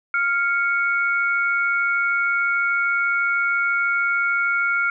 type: tone pair together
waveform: sine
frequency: 1396.6 / 2217 Hz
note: F6 / C#7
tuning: 0 / 0 cents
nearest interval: minor sixth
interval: 800 cents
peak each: -19 / -23 dBFS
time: 0.14-4.9 s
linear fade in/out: 2 ms
effects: none